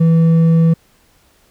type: tone with hard clipping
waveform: sine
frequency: 164.3 Hz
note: E3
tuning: 5 cents flat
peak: -9 dBFS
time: 0-0.74 s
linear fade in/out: 10 ms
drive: 4 dB
effects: pink hiss -54 dBFS RMS until 1.5 s